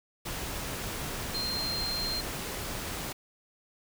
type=tone in noise; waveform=sine; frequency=4178 Hz; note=C8; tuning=3 cents flat; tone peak=-31 dBFS; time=1.34-2.21 s; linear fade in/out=10 ms; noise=pink; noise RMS=-36 dBFS; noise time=0.25-3.13 s; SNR=+2 dB; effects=none